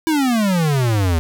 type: exponential sweep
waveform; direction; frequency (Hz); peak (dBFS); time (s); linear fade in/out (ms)
square; down; 329.6 to 79; -15; 0.07-1.19; 0
effects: none